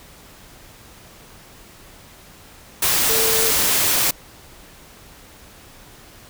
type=tone in noise; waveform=sine; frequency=447.5 Hz; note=A4; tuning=29 cents sharp; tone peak=-23 dBFS; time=3.09-3.51 s; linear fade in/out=5 ms; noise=white; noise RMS=-18 dBFS; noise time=2.82-4.11 s; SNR=-8 dB; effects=pink hiss -45 dBFS RMS until 6.29 s